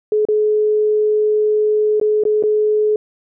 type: tone with dropouts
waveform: sine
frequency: 425.5 Hz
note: G#4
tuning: 42 cents sharp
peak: -12 dBFS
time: 0.12-2.96 s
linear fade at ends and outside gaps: 2 ms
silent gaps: 0.252-0.286 / 1.999-2.013 / 2.237-2.252 / 2.426-2.436 s
effects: none